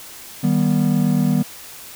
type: chord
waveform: triangle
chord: Eb augmented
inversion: none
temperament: just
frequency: 155.56 / 194.45 / 243.1 Hz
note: Eb3 / G3 / B3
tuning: 0 / -14 / -27 cents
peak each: -17 dBFS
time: 0.43-1.43 s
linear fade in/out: 10 ms
effects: white hiss -38 dBFS RMS until 1.95 s